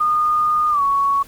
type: tone with pitch glide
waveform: sine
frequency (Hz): 1223 to 1115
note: D#6 to C#6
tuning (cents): -30 to +10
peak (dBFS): -14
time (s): 0-1.23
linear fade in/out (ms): 10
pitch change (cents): -160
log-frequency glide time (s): 0.7-0.82
effects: pink hiss -43 dBFS RMS until 1.27 s + Opus 24 kbps